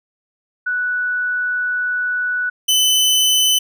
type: tone pair in turn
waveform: sine / sawtooth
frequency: 1479 / 3024 Hz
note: F#6 / F#7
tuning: -1 / +37 cents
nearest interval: octave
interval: 1238 cents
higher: second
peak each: -17 / -9 dBFS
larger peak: second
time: 0.66-2.5 / 2.68-3.59 s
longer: first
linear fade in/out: 10 ms
effects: none